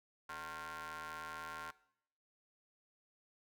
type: ring-modulated tone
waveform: sawtooth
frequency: 159 Hz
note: D#3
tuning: 38 cents sharp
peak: -37 dBFS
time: 0.29-1.71 s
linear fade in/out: 5 ms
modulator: 1230 Hz
effects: noise-tail reverb RT60 0.7 s tail -20 dB re dry